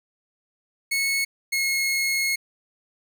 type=tone pair in turn; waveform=sawtooth; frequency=2196 / 2167 Hz; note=C#7 / C#7; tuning=-17 / -40 cents; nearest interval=unison; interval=23 cents; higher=first; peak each=-18 dBFS; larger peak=neither; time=0.91-1.25 / 1.52-2.36 s; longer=second; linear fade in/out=10 ms; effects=none